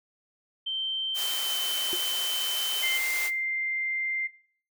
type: tone with pitch glide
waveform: sine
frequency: 3120 to 3070 Hz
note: G7 to G7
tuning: -9 to -37 cents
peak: -28 dBFS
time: 0.66-2.98 s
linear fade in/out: 10 ms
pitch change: -28 cents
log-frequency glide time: 1.1-1.53 s
type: high-pass noise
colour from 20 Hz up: white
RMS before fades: -33 dBFS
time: 1.14-3.31 s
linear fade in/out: 50 ms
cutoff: 460 Hz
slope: 12 dB/octave
type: tone with exponential decay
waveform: sine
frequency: 359.3 Hz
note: F4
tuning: 49 cents sharp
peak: -27 dBFS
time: 1.93-2.01 s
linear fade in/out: 0 ms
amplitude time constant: 16 ms
type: tone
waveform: sine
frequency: 2093 Hz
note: C7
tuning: in tune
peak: -26 dBFS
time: 2.82-4.28 s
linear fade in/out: 20 ms
effects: noise-tail reverb RT60 0.5 s tail -19 dB re dry